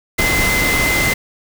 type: tone in noise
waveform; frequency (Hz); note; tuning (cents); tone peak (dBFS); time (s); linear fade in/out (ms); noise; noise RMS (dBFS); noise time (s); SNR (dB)
sine; 2059; C7; -28; -16; 0.18-1.14; 10; pink; -18; 0.18-1.14; -1
effects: none